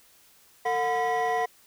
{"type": "tone cluster", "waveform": "triangle", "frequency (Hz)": [451.4, 726, 1010, 1937], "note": ["A4", "F#5", "B5", "B6"], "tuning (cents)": [44, -33, 39, -34], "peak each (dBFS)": [-27, -23, -29, -30], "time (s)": [0.65, 1.46], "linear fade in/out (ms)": 10, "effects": ["tanh soft clip ceiling -17 dBFS", "white hiss -58 dBFS RMS until 1.66 s"]}